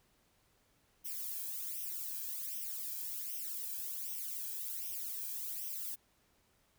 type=noise with flanger; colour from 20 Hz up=violet; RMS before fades=-41 dBFS; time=1.04-5.96 s; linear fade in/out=20 ms; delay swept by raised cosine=0.34 to 1.26 ms; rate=1.3 Hz; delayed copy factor=+0.9; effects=pink hiss -72 dBFS RMS until 6.78 s